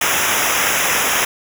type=noise with comb filter; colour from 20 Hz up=pink; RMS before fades=-17 dBFS; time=0.01-1.25 s; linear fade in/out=5 ms; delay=0.23 ms; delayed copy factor=-1; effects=none